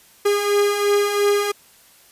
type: beating tone pair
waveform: 45% pulse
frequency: 406 / 408.9 Hz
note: G#4 / G#4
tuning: -39 / -27 cents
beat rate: 2.9 Hz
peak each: -23 / -17 dBFS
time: 0.25-1.52 s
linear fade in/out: 10 ms
effects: white hiss -51 dBFS RMS until 2.11 s + resampled to 32000 Hz